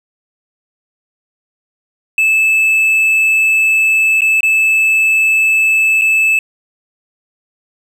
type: tone with dropouts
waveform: triangle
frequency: 2619 Hz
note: E7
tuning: 12 cents flat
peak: -7 dBFS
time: 2.18-6.39 s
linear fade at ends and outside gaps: 2 ms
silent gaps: 4.208-4.218 / 4.407-4.431 / 6.013-6.018 s
effects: none